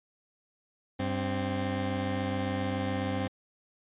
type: tone pair together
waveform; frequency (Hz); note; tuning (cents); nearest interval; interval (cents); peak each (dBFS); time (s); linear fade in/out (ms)
20% pulse; 96.14 / 261.3; G2 / C4; -33 / -2; octave + perfect fourth; 1731; -27; 0.99-3.28; 10
effects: resampled to 8000 Hz